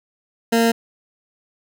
20% pulse tone, 229.9 Hz, A#3, 24 cents flat, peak -9 dBFS, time 0.52-0.72 s, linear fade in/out 10 ms, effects none

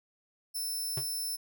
10% pulse tone, 5300 Hz, E8, 9 cents sharp, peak -27 dBFS, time 0.54-1.37 s, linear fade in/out 20 ms
square tone with exponential decay, 126.8 Hz, B2, 46 cents sharp, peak -32 dBFS, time 0.97-1.07 s, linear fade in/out 5 ms, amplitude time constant 21 ms
effects none

